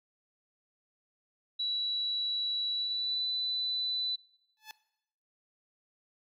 sine tone with pitch glide, 3924 to 3990 Hz, B7 to B7, -12 to +17 cents, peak -30 dBFS, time 1.59-4.16 s, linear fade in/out 10 ms, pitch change +29 cents, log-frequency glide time 2.7-3.26 s
10% pulse tone with exponential growth, 865 Hz, A5, 30 cents flat, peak -31 dBFS, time 4.57-4.71 s, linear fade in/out 1 ms, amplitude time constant 29 ms
effects noise-tail reverb RT60 0.8 s tail -19 dB re dry

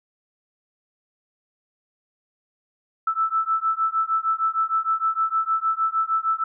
sine beating tone pair, 1315 / 1321.5 Hz, E6 / E6, -5 / +4 cents, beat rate 6.5 Hz, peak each -23 dBFS, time 3.07-6.44 s, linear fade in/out 5 ms, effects none

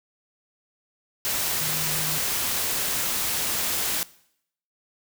sine tone in noise, 154.9 Hz, D#3, 7 cents flat, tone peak -34 dBFS, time 1.61-2.18 s, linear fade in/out 0 ms, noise white, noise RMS -26 dBFS, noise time 1.25-4.03 s, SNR -11 dB, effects noise-tail reverb RT60 0.7 s tail -20 dB re dry

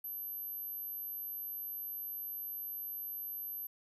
sine tone, 12400 Hz, G9, 20 cents flat, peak -39 dBFS, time 0.04-3.67 s, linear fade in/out 5 ms, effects none

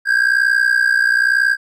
triangle ring-modulated tone, 1604 Hz, G6, 39 cents sharp, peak -7 dBFS, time 0.05-1.57 s, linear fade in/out 50 ms, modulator 30.5 Hz, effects none

